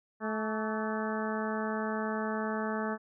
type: harmonic tone with a mistuned harmonic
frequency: 217.2 Hz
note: A3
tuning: 22 cents flat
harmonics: 1 / 2 / 3 / 4 / 5 / 6 / 7 / 8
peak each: -34 / -37 / -39 / -40 / -41 / -42 / -42 / -43 dBFS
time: 0.2-2.98 s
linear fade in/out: 50 ms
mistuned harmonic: 5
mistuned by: +65 cents
effects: none